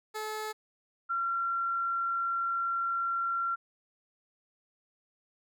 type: tone pair in turn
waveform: 15% pulse / sine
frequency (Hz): 431.1 / 1368.7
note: A4 / F6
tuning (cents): -35 / -35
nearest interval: octave + minor sixth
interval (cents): 2000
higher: second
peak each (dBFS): -28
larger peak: neither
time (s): 0.14-0.53 / 1.09-3.56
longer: second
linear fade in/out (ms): 20
effects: none